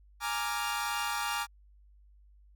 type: chord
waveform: sawtooth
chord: Bb dominant seventh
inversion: third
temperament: equal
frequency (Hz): 830.6 / 932.3 / 1174.7 / 1396.9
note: Ab5 / Bb5 / D6 / F6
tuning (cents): 0 / 0 / 0 / 0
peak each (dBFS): -33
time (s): 0.2-1.47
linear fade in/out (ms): 50
effects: added 50 Hz sine -56 dBFS peak until 2.55 s